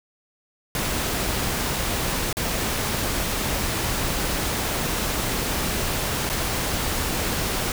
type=noise with dropouts; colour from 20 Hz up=pink; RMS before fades=-25 dBFS; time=0.75-7.72 s; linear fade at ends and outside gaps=1 ms; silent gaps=2.328-2.369 / 6.292-6.298 s; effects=none